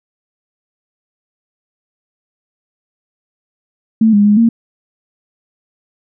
sine tone with pitch steps, 221.9 / 204.7 / 207.5 / 230 Hz, A3 / G#3 / G#3 / A#3, +15 / -25 / -1 / -23 cents, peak -6 dBFS, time 4.01-4.49 s, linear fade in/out 5 ms, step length 120 ms, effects none

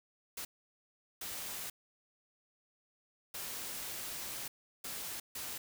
white noise bursts at uneven times, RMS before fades -42 dBFS, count 5, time 0.37-0.45 / 1.21-1.7 / 3.34-4.48 / 4.84-5.2 / 5.35-5.58 s, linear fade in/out 5 ms, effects none

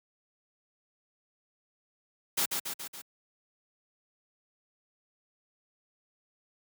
white noise with echo, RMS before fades -28 dBFS, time 2.37-2.46 s, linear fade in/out 10 ms, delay 140 ms, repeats 4, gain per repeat -4 dB, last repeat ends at 3.02 s, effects high-pass 100 Hz 12 dB/octave

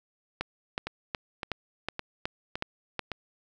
two click trains, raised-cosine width 0.3 ms, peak -17 / -14 dBFS, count 5 / 8, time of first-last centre 0.87-3.117 / 0.41-2.993 s, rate 1.78 / 2.71 Hz, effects none

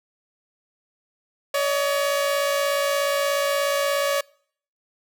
sawtooth tone pair together, 565.5 / 622.3 Hz, C#5 / D#5, +34 / 0 cents, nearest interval major second, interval 166 cents, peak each -17 / -25 dBFS, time 1.54-4.21 s, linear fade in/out 5 ms, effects noise-tail reverb RT60 0.6 s tail -26 dB re dry

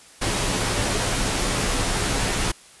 pink noise with comb filter, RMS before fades -23 dBFS, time 0.21-2.52 s, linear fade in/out 10 ms, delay 13 ms, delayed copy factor -0.65, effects white hiss -48 dBFS RMS until 2.8 s + resampled to 24000 Hz

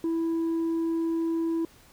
triangle tone with tanh clipping, 329.6 Hz, E4, in tune, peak -25 dBFS, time 0.04-1.65 s, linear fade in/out 2 ms, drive 7 dB, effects pink hiss -56 dBFS RMS until 1.92 s

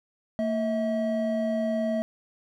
triangle tone pair together, 227.5 / 643.5 Hz, A#3 / E5, -42 / -42 cents, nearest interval octave + tritone, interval 1800 cents, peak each -25 dBFS, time 0.39-2.02 s, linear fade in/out 0 ms, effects none

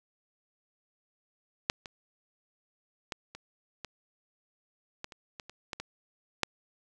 clicks, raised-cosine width 0.2 ms, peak -8 / -24 / -17 / -26 / -21 / -20 / -29 / -24 / -28 / -18 / -20 / -8 dBFS, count 12, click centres 1.699 / 1.858 / 3.122 / 3.35 / 3.847 / 5.044 / 5.122 / 5.398 / 5.496 / 5.732 / 5.8 / 6.433 s, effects none

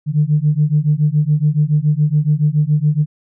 sine beating tone pair, 146.83 / 153.93 Hz, D3 / D#3, 0 / -18 cents, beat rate 7.1 Hz, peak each -14 dBFS, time 0.06-3.06 s, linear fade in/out 50 ms, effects tanh soft clip ceiling -4 dBFS

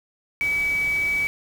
sine tone in noise, 2283 Hz, D7, 50 cents flat, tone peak -20 dBFS, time 0.41-1.27 s, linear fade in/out 0 ms, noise pink, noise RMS -38 dBFS, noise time 0.41-1.27 s, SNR +15 dB, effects none

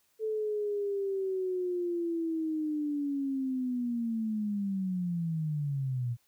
sine linear sweep, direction down, 440 to 116.54 Hz, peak -29 dBFS, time 0.19-6.17 s, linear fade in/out 50 ms, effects white hiss -71 dBFS RMS until 6.27 s

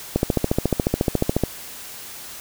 click train, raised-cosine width 2 ms, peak -4 dBFS, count 19, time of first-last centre 0.16-1.437 s, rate 14.1 Hz, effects white hiss -37 dBFS RMS until 2.4 s

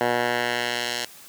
10% pulse tone with band-pass filter sweep, 120.8 Hz, B2, 38 cents flat, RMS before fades -25 dBFS, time 0.01-1.05 s, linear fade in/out 0 ms, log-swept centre 980 to 4800 Hz, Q 0.84, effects white hiss -46 dBFS RMS until 1.28 s + high-pass 80 Hz 12 dB/octave

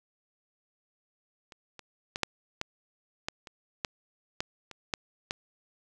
clicks, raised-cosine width 0.2 ms, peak -30 / -27 / -16 / -8 / -14 / -14 / -27 / -12 / -13 / -26 / -11 / -14 dBFS, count 12, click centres 1.522 / 1.793 / 2.159 / 2.233 / 2.614 / 3.285 / 3.472 / 3.848 / 4.405 / 4.713 / 4.938 / 5.309 s, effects none

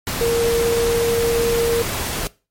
sine tone in noise, 466.2 Hz, A#4, in tune, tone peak -15 dBFS, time 0.21-1.82 s, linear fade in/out 0 ms, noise pink, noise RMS -24 dBFS, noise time 0.07-2.27 s, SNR +6 dB, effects noise-tail reverb RT60 0.3 s tail -21 dB re dry + MP3 64 kbps

